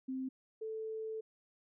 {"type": "tone pair in turn", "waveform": "sine", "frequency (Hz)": [261.6, 440], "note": ["C4", "A4"], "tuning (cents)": [0, 0], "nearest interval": "major sixth", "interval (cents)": 900, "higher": "second", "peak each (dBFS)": [-36, -38], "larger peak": "first", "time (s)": [[0.08, 0.29], [0.61, 1.21]], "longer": "second", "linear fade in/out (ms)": 10, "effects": []}